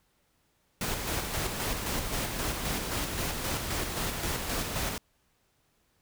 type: noise with tremolo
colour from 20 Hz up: pink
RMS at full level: -31 dBFS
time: 0.81-4.98 s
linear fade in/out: 2 ms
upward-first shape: square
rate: 3.8 Hz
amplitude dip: 35%
effects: pink hiss -71 dBFS RMS until 6.01 s